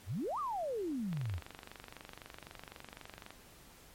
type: exponential two-way sweep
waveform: sine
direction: up then down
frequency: 76.5 to 1260 to 76.5 Hz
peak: -34 dBFS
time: 0.06-1.41 s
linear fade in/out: 50 ms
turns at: 0.39 s
type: click train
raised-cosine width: 0.3 ms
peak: -30 dBFS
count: 53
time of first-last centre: 1.13-3.306 s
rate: 23.9 Hz
effects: pink hiss -58 dBFS RMS until 3.94 s + MP3 64 kbps